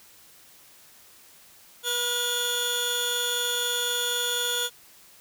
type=tone cluster; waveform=sawtooth; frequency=486 / 1434 / 3291 / 3484 Hz; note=B4 / F6 / G#7 / A7; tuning=-28 / +45 / -16 / -18 cents; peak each=-29 / -28 / -29 / -25 dBFS; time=1.83-4.7 s; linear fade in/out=50 ms; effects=white hiss -53 dBFS RMS until 5.2 s